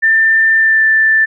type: tone with pitch glide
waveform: sine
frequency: 1788 to 1767.5 Hz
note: A6 to A6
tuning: +27 to +7 cents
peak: -7 dBFS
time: 0.02-1.26 s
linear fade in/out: 20 ms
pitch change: -20 cents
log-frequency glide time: 0.56-0.84 s
effects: none